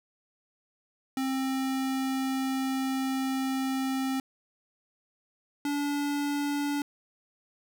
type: tone pair in turn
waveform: square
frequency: 265 / 288 Hz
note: C4 / D4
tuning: +22 / -34 cents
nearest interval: minor second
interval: 144 cents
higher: second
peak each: -28 dBFS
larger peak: neither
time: 1.17-4.2 / 5.65-6.82 s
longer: first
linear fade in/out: 2 ms
effects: none